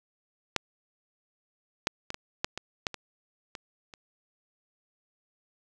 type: clicks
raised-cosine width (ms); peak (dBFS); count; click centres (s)
0.2; -7 / -7 / -17 / -19 / -9 / -17 / -10 / -20 / -21 / -28; 10; 0.563 / 1.871 / 2.104 / 2.144 / 2.445 / 2.576 / 2.868 / 2.943 / 3.552 / 3.938
effects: none